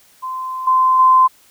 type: tone with level steps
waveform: sine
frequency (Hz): 1034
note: C6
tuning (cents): -21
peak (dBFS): -22 / -10 / -7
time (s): 0.22-1.28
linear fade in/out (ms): 20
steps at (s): 0.67 / 0.99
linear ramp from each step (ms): 5
effects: white hiss -51 dBFS RMS until 1.5 s